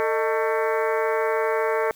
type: harmonic tone with a mistuned harmonic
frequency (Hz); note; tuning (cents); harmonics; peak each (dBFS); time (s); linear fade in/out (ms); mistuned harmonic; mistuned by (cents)
223.4; A3; +27; 2 / 3 / 4 / 5 / 6 / 7 / 8 / 9 / 10; -23 / -27 / -29 / -31 / -33 / -34 / -35 / -36 / -37; 0-1.91; 0; 3; -130
effects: white hiss -52 dBFS RMS until 1.95 s